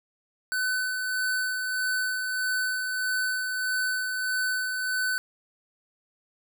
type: tone with tremolo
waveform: square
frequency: 1509 Hz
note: F#6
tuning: 34 cents sharp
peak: -25 dBFS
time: 0.52-5.18 s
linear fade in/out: 0 ms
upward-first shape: sine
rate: 1.6 Hz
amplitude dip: 35%
effects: none